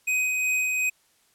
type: tone with tremolo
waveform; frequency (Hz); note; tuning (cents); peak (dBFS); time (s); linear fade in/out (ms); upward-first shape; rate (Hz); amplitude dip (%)
square; 2511; D#7; +15; -22; 0.07-0.9; 10; sine; 2.7; 25
effects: white hiss -64 dBFS RMS until 1.34 s + low-pass 12000 Hz 12 dB/octave